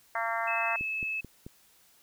harmonic tone, 228.4 Hz, A#3, 35 cents flat, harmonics 3 / 4 / 5 / 6 / 7 / 8 / 9, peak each -34 / -35 / -36 / -37 / -37 / -38 / -39 dBFS, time 0.15-0.76 s, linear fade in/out 2 ms
sine tone, 2600 Hz, E7, 24 cents flat, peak -30 dBFS, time 0.47-1.21 s, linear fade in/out 10 ms
click train, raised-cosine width 3 ms, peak -29 dBFS, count 4, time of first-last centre 0.81-1.465 s, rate 4.58 Hz
effects white hiss -62 dBFS RMS until 2.02 s

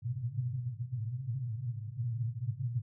white band-pass noise, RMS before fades -36 dBFS, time 0.02-2.82 s, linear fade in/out 20 ms, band 110 to 130 Hz, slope 96 dB/octave, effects none

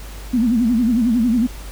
sine tone with vibrato, 234.8 Hz, A#3, 13 cents sharp, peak -13 dBFS, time 0.33-1.47 s, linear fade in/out 10 ms, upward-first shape sine, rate 11 Hz, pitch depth 140 cents each way, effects added 50 Hz sine -31 dBFS peak until 1.71 s + pink hiss -39 dBFS RMS until 1.71 s

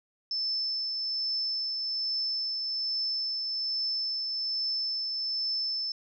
sine tone with tremolo, 5274 Hz, E8, in tune, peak -27 dBFS, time 0.31-5.92 s, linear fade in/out 2 ms, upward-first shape triangle, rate 1.2 Hz, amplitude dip 30%, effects none

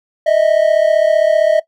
triangle tone pair together, 614.6 / 650 Hz, D#5 / E5, -21 / -24 cents, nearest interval minor second, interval 97 cents, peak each -10 dBFS, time 0.26-1.6 s, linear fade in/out 10 ms, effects noise-tail reverb RT60 0.1 s tail -18 dB re dry

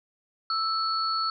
sine tone pair together, 1318.5 / 4408 Hz, E6 / C#8, 0 / -11 cents, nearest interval octave + major sixth, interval 2089 cents, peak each -26 / -29 dBFS, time 0.5-1.3 s, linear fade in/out 2 ms, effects none

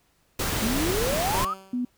pink noise, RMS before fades -27 dBFS, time 0.39-1.45 s, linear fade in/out 5 ms
sine exponential sweep, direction up, 207.7 to 1318.5 Hz, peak -25 dBFS, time 0.62-1.54 s, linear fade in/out 10 ms
10% pulse tone with exponential decay, 191.8 Hz, G3, 37 cents flat, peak -18 dBFS, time 1.34-1.9 s, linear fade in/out 2 ms, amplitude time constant 120 ms
sine tone, 246.9 Hz, B3, in tune, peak -24 dBFS, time 1.73-1.85 s, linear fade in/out 5 ms
effects pink hiss -66 dBFS RMS until 1.97 s

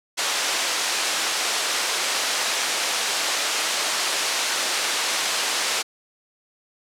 white band-pass noise, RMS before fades -24 dBFS, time 0.17-5.83 s, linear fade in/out 20 ms, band 450 to 6300 Hz, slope 12 dB/octave, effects low-pass 12000 Hz 12 dB/octave

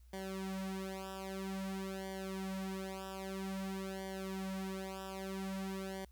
sawtooth tone with flanger, 191.6 Hz, G3, 39 cents flat, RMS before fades -42 dBFS, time 0.13-6.05 s, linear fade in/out 5 ms, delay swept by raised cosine 0.76 to 4.76 ms, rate 0.51 Hz, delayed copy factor -1, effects added 60 Hz sine -57 dBFS peak until 6.11 s + white hiss -75 dBFS RMS until 6.11 s

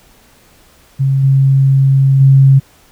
sine tone with level steps, 135.6 Hz, C#3, 38 cents flat, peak -9 / -6 / -3 dBFS, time 0.99-2.6 s, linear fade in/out 20 ms, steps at 1.23 / 2.2 s, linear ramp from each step 10 ms, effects pink hiss -47 dBFS RMS until 2.91 s

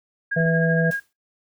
sine tone with tremolo, 1630 Hz, G#6, 33 cents flat, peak -21 dBFS, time 0.31-1 s, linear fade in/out 10 ms, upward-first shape sine, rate 13 Hz, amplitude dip 50%
harmonic tone, 164.5 Hz, E3, 3 cents flat, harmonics 1 / 3 / 4, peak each -19 / -24 / -25 dBFS, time 0.36-0.91 s, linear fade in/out 10 ms
clicks, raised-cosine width 2 ms, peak -28 dBFS, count 2, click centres 0.405 / 0.461 s
white noise with exponential decay, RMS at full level -38 dBFS, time 0.91-1.13 s, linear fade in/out 2 ms, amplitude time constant 46 ms
effects noise-tail reverb RT60 0.2 s tail -23 dB re dry

